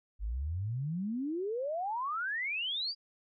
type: exponential sweep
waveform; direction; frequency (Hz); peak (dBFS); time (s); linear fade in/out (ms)
sine; up; 47.87 to 4900; -32; 0.19-2.95; 50
effects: none